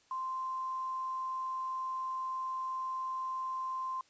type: tone with quantisation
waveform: sine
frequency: 1043 Hz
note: C6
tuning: 6 cents flat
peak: -34 dBFS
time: 0.11-4.01 s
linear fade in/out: 2 ms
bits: 9
effects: white hiss -67 dBFS RMS until 4.09 s + resampled to 16000 Hz